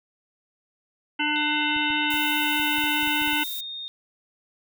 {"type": "harmonic tone", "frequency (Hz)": 299.2, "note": "D4", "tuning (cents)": 32, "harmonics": [1, 3, 5, 7, 9, 10], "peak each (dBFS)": [-29, -29, -29, -29, -29, -29], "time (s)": [1.19, 3.44], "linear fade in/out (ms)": 10}
{"type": "tone", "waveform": "sine", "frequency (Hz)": 3682, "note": "A#7", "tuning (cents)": -22, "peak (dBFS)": -32, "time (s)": [1.36, 3.88], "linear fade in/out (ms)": 0}
{"type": "clicks", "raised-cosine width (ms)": 5, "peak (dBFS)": -33, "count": 11, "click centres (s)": [1.764, 1.904, 2.141, 2.597, 2.784, 2.84, 3.031, 3.075, 3.219, 3.276, 3.332]}
{"type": "noise", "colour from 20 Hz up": "violet", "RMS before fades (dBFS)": -34, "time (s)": [2.1, 3.61], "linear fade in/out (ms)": 5}
{"effects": []}